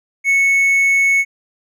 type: tone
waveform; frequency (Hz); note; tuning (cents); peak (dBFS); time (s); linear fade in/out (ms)
triangle; 2207; C#7; -8; -9; 0.24-1.25; 50
effects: none